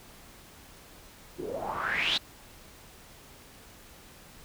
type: noise with low-pass filter sweep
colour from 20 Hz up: white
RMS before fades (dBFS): -31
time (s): 1.38-2.18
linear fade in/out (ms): 10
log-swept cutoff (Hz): 320 to 4000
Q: 7
effects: pink hiss -52 dBFS RMS until 4.44 s